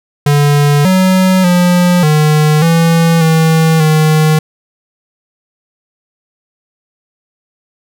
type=tone with pitch steps; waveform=square; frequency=145 / 186.8 / 177.6 / 152.5 / 166.1 / 161 / 155.5 Hz; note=D3 / F#3 / F3 / D#3 / E3 / E3 / D#3; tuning=-22 / +17 / +29 / -34 / +13 / -41 / -1 cents; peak=-7 dBFS; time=0.26-4.39 s; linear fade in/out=5 ms; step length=590 ms; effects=none